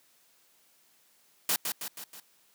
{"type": "noise with echo", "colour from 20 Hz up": "white", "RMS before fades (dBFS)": -27, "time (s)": [1.49, 1.56], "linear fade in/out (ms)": 2, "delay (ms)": 160, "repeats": 4, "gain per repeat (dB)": -5, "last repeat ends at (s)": 2.2, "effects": ["white hiss -65 dBFS RMS until 2.54 s", "high-pass 150 Hz 12 dB/octave"]}